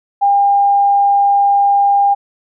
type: tone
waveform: sine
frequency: 803 Hz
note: G5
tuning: 41 cents sharp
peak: -8 dBFS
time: 0.21-2.15 s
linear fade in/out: 20 ms
effects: none